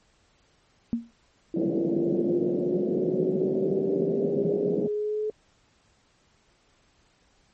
sine tone with exponential decay, 232.9 Hz, A#3, 1 cent flat, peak -19 dBFS, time 0.93-1.11 s, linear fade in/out 0 ms, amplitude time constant 38 ms
sine exponential sweep, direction up, 329.6 to 429.4 Hz, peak -25 dBFS, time 1.54-5.3 s, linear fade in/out 2 ms
pink band-pass noise, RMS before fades -28 dBFS, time 1.56-4.88 s, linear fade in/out 5 ms, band 160 to 560 Hz, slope 48 dB/octave
effects pink hiss -64 dBFS RMS until 7.53 s + MP3 32 kbps

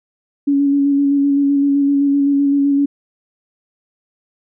sine tone with vibrato, 281.2 Hz, C#4, 25 cents sharp, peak -11 dBFS, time 0.47-2.86 s, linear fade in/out 10 ms, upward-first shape square, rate 7.8 Hz, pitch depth 15 cents each way, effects none

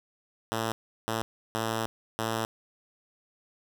5% pulse tone bursts at uneven times, 112.1 Hz, A2, 33 cents sharp, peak -17 dBFS, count 4, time 0.52-0.72 / 1.08-1.22 / 1.55-1.86 / 2.19-2.45 s, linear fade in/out 0 ms, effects none

